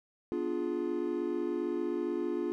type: chord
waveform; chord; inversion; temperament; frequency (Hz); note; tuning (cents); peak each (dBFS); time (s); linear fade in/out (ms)
triangle; B diminished seventh; none; equal with one note detuned; 246.9 / 293.7 / 349.2 / 419.4; B3 / D4 / F4 / Ab4; 0 / 0 / 0 / +17; -37 / -35 / -31 / -36; 0.32-2.52; 0
effects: none